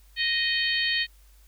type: harmonic tone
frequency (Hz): 622.3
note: D#5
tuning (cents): 0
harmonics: 3 / 4 / 5 / 6 / 7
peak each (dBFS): -27 / -31 / -29 / -32 / -30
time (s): 0.16-1.07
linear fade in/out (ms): 50
effects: added 50 Hz sine -52 dBFS peak until 1.47 s + white hiss -62 dBFS RMS until 1.47 s